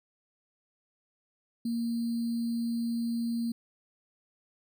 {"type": "tone with sample-and-hold", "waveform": "sine", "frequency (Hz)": 233.1, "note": "A#3", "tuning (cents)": 0, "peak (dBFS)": -28, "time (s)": [1.65, 3.52], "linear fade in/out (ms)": 5, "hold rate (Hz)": 4410, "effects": []}